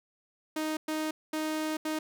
sawtooth tone bursts at uneven times, 311.1 Hz, D#4, in tune, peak -26 dBFS, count 4, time 0.56-0.77 / 0.88-1.11 / 1.33-1.77 / 1.85-1.99 s, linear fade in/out 5 ms, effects none

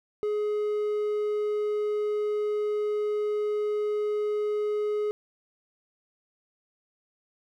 triangle tone, 420 Hz, G#4, 19 cents sharp, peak -23 dBFS, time 0.23-5.11 s, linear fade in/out 0 ms, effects none

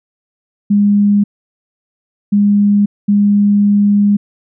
sine tone bursts at uneven times, 204.1 Hz, G#3, 30 cents flat, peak -7 dBFS, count 3, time 0.7-1.24 / 2.32-2.86 / 3.08-4.17 s, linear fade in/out 10 ms, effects none

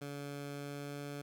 15% pulse tone with pitch glide, 142.7 to 143.53 Hz, D3 to D3, -49 to -39 cents, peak -35 dBFS, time 0.01-1.22 s, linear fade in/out 10 ms, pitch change +10 cents, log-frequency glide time 0.53-1.01 s, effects none

